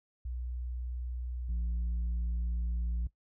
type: tone pair in turn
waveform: sine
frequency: 61.3 / 58.43 Hz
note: B1 / A#1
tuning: -12 / +5 cents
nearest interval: minor second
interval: 83 cents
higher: first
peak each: -34 / -27 dBFS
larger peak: second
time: 0.25-1.49 / 1.49-3.07 s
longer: second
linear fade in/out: 5 ms
effects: noise-tail reverb RT60 0.1 s tail -18 dB re dry + tanh soft clip ceiling -29 dBFS